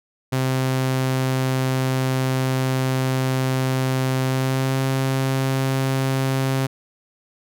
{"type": "tone with pitch glide", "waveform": "sawtooth", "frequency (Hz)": [130.81, 133.33], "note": ["C3", "C3"], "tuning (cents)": [0, 33], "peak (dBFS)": -15, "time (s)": [0.32, 6.67], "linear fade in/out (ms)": 10, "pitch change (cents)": 33, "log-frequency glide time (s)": [4.27, 4.8], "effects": []}